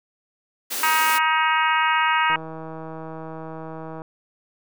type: high-pass noise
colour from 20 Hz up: white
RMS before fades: -27 dBFS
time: 0.7-1.19 s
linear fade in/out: 20 ms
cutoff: 220 Hz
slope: 96 dB/octave
type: harmonic tone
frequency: 315.8 Hz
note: D#4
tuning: 26 cents sharp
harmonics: 3 / 4 / 5 / 6 / 7 / 8 / 9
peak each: -21 / -23 / -25 / -27 / -28 / -29 / -30 dBFS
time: 0.83-2.36 s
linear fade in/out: 2 ms
type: click train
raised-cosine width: 1 ms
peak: -22 dBFS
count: 276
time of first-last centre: 2.3-4.019 s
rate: 160 Hz
effects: none